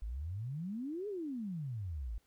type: exponential two-way sweep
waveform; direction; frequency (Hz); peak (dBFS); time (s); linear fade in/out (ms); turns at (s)
sine; up then down; 49.83 to 429.1 to 49.83; -37; 0.02-2.18; 0; 1.08
effects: pink hiss -74 dBFS RMS until 2.26 s